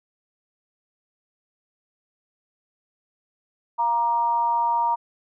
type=tone with amplitude modulation; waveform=sine; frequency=940 Hz; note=A#5; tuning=14 cents sharp; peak=-16 dBFS; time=3.78-4.96 s; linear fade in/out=20 ms; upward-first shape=sine; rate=245 Hz; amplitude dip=60%; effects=none